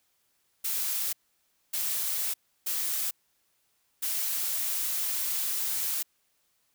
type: noise bursts at uneven times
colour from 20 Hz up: blue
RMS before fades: -30 dBFS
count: 4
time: 0.64-1.13 / 1.73-2.34 / 2.66-3.11 / 4.02-6.03 s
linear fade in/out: 10 ms
effects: white hiss -72 dBFS RMS until 6.74 s